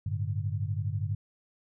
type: chord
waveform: sine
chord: G suspended second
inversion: none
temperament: just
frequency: 98 / 110.25 / 147 Hz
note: G2 / A2 / D3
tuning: 0 / +4 / +2 cents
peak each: -31 / -33 / -36 dBFS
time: 0.06-1.15 s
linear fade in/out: 5 ms
effects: none